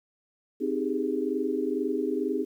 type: chord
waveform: sine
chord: Ab major seventh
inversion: first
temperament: equal with one note detuned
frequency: 261.6 / 311.1 / 393.1 / 415.3 Hz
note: C4 / Eb4 / G4 / Ab4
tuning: 0 / 0 / +5 / 0 cents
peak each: -31 dBFS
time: 0.6-2.45 s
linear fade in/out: 20 ms
effects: 10-bit